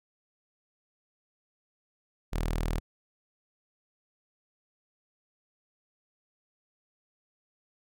sawtooth tone, 40 Hz, D#1, 49 cents sharp, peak -24 dBFS, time 2.32-2.8 s, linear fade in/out 20 ms, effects none

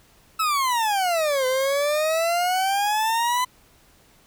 40% pulse exponential two-way sweep, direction down then up, 1318.5 to 509 to 1013 Hz, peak -19 dBFS, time 0.39-3.45 s, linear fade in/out 10 ms, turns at 1.46 s, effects pink hiss -56 dBFS RMS until 4.26 s

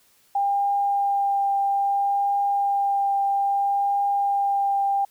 sine tone with vibrato, 799 Hz, G5, 33 cents sharp, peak -19 dBFS, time 0.35-5.05 s, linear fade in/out 5 ms, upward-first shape triangle, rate 0.61 Hz, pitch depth 11 cents each way, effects white hiss -60 dBFS RMS until 5.1 s

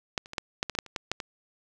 clicks, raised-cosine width 0.2 ms, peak -10 / -29 / -22 / -11 / -10 / -15 / -15 / -7 / -29 / -13 / -10 / -17 dBFS, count 12, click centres 0.178 / 0.259 / 0.334 / 0.382 / 0.629 / 0.697 / 0.751 / 0.788 / 0.863 / 0.962 / 1.116 / 1.202 s, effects none

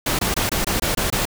pink noise bursts, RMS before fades -21 dBFS, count 8, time 0.06-1.254 s, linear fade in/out 5 ms, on 130 ms, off 22 ms, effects none

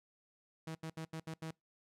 sawtooth tone bursts at uneven times, 160.5 Hz, E3, 46 cents flat, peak -37 dBFS, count 6, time 0.67-0.75 / 0.83-0.9 / 0.97-1.05 / 1.13-1.2 / 1.27-1.34 / 1.42-1.51 s, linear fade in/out 5 ms, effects noise-tail reverb RT60 0.2 s tail -25 dB re dry + low-pass 11000 Hz 12 dB/octave

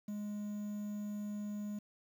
triangle tone with quantisation, 207.7 Hz, G#3, in tune, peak -36 dBFS, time 0.08-1.79 s, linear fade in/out 5 ms, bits 10, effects none

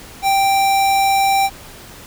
square tone, 784 Hz, G5, in tune, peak -13 dBFS, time 0.22-1.5 s, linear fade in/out 50 ms, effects pink hiss -38 dBFS RMS until 2.06 s

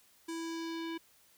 square tone with low-pass filter sweep, 329.6 Hz, E4, in tune, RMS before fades -39 dBFS, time 0.28-0.98 s, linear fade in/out 10 ms, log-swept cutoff 8800 to 3100 Hz, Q 1.8, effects white hiss -65 dBFS RMS until 1.37 s

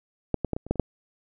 clicks, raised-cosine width 2 ms, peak -9 / -13 / -13 / -16 / -26 / -9 / -28 / -6 dBFS, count 8, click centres 0.343 / 0.447 / 0.533 / 0.565 / 0.666 / 0.71 / 0.757 / 0.797 s, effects none

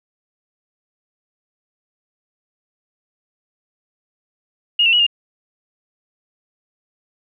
sine tone with pitch steps, 2861 / 2703 / 2915 / 2820 Hz, F7 / E7 / F#7 / F7, +41 / +43 / -26 / +16 cents, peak -11 dBFS, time 4.79-5.066 s, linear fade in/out 5 ms, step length 69 ms, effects none

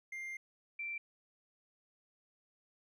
triangle / sine tone pair in turn, 2100 / 2348 Hz, C7 / D7, +6 / -1 cents, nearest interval major second, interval 193 cents, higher second, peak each -39 / -38 dBFS, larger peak second, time 0.12-0.37 / 0.79-0.98 s, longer first, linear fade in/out 5 ms, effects none

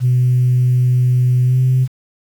sine tone with pitch glide, 125.3 to 128.75 Hz, B2 to C3, +25 to -28 cents, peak -9 dBFS, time 0-1.88 s, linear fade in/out 50 ms, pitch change +47 cents, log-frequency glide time 1.44-1.59 s, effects tanh soft clip ceiling -6 dBFS + 7-bit

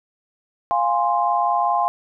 sine chord, F minor, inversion none, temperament equal with one note detuned, 698.5 / 823.4 / 1046.5 Hz, F5 / Ab5 / C6, 0 / -15 / 0 cents, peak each -21 dBFS, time 0.71-1.88 s, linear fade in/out 0 ms, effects none

